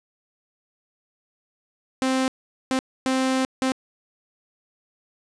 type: tone bursts at uneven times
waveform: sawtooth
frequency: 261.6 Hz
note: C4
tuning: in tune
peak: -16 dBFS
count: 4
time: 2.02-2.28 / 2.71-2.79 / 3.06-3.45 / 3.62-3.72 s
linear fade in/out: 0 ms
effects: resampled to 22050 Hz + 9-bit